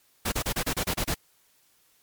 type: noise bursts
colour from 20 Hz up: pink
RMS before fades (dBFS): -27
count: 9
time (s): 0.25-1.146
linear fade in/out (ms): 10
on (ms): 72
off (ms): 31
effects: white hiss -64 dBFS RMS until 2.02 s + MP3 96 kbps